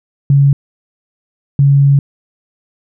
sine tone bursts at uneven times, 140 Hz, C#3, 18 cents sharp, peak -5 dBFS, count 2, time 0.3-0.53 / 1.59-1.99 s, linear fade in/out 2 ms, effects none

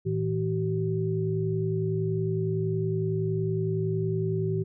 sine tone cluster, 110.4 / 161.2 / 381.4 Hz, A2 / E3 / G4, +6 / -38 / -47 cents, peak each -29 dBFS, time 0.05-4.64 s, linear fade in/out 20 ms, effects none

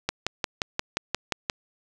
click train, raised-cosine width 0.2 ms, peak -7 dBFS, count 9, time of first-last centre 0.09-1.498 s, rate 5.68 Hz, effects none

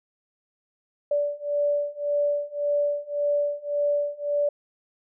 sine beating tone pair, 580 / 581.8 Hz, D5 / D5, -22 / -16 cents, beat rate 1.8 Hz, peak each -26 / -25 dBFS, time 1.11-4.49 s, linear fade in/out 5 ms, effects none

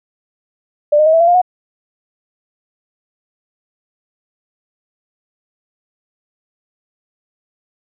sine tone with pitch steps, 592 / 612.9 / 634.5 / 656.9 / 680 / 704 / 728.8 Hz, D5 / D#5 / D#5 / E5 / F5 / F5 / F#5, +14 / -26 / +34 / -6 / -46 / +14 / -26 cents, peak -7 dBFS, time 0.92-1.417 s, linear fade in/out 10 ms, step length 71 ms, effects none

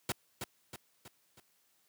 pink noise with echo, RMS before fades -33 dBFS, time 0.09-0.12 s, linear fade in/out 2 ms, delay 320 ms, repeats 4, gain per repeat -6 dB, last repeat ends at 1.4 s, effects white hiss -72 dBFS RMS until 1.88 s + high-pass 100 Hz 12 dB/octave

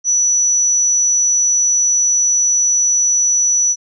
sine tone, 5920 Hz, F#8, in tune, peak -11 dBFS, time 0.04-3.76 s, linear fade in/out 50 ms, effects none

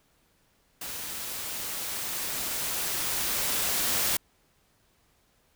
white noise with level ramp, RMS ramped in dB -37 to -26 dBFS, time 0.81-4.17 s, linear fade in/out 5 ms, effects pink hiss -67 dBFS RMS until 5.55 s

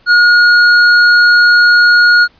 square tone, 1440 Hz, F#6, 47 cents flat, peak -5 dBFS, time 0.06-2.28 s, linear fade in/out 50 ms, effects pink hiss -49 dBFS RMS until 2.39 s + resampled to 11025 Hz

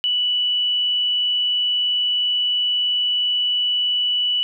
sine tone, 2959 Hz, F#7, 1 cent flat, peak -17 dBFS, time 0.04-4.43 s, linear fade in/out 0 ms, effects none

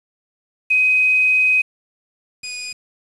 sine / 20% pulse tone pair in turn, 2516 / 2474 Hz, D#7 / D#7, +19 / -10 cents, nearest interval unison, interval 29 cents, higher first, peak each -12 / -22 dBFS, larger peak first, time 0.7-1.62 / 2.43-2.73 s, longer first, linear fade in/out 10 ms, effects resampled to 24000 Hz + 7-bit

